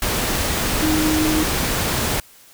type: tone in noise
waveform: sine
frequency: 311.1 Hz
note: D#4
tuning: in tune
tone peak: -17 dBFS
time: 0.82-1.43 s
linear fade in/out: 2 ms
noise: pink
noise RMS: -21 dBFS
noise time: 0.02-2.2 s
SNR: +1 dB
effects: white hiss -48 dBFS RMS until 2.53 s